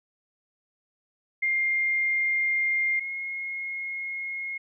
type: tone pair in turn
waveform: sine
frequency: 2113 / 2155 Hz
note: C7 / C#7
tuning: +16 / -49 cents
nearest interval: unison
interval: 35 cents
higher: second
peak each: -22 / -30 dBFS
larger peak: first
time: 1.42-3 / 3-4.58 s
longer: neither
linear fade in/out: 10 ms
effects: none